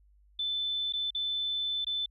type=tone with dropouts; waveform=sine; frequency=3520 Hz; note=A7; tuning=in tune; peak=-29 dBFS; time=0.39-2.06 s; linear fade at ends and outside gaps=5 ms; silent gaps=0.925-0.935 / 1.106-1.148 / 1.847-1.867 s; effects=added 50 Hz sine -59 dBFS peak until 2.1 s